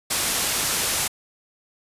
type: low-pass noise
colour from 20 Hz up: white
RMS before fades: -24 dBFS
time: 0.1-1.08 s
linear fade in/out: 10 ms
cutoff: 12000 Hz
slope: 24 dB/octave
effects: resampled to 32000 Hz